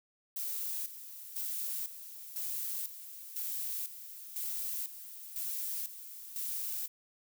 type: noise with tremolo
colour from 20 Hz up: violet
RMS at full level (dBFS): -37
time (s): 0.36-6.88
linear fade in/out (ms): 5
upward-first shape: square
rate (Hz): 1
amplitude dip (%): 70
effects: none